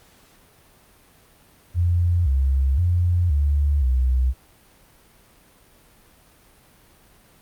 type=tone with pitch steps; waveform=sine; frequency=87.1 / 67.3 / 88 / 72.1 / 63.6 Hz; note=F2 / C2 / F2 / D2 / C2; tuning=-4 / +49 / +14 / -31 / -48 cents; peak=-16 dBFS; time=1.74-4.34 s; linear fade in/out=50 ms; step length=520 ms; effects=pink hiss -54 dBFS RMS until 7.41 s + Opus 48 kbps